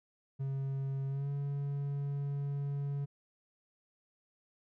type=tone with pitch glide; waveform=triangle; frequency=136 to 141.37 Hz; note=C#3 to C#3; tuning=-33 to +34 cents; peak=-31 dBFS; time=0.39-3.06 s; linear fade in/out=20 ms; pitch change=+67 cents; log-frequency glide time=1.08-1.29 s; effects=none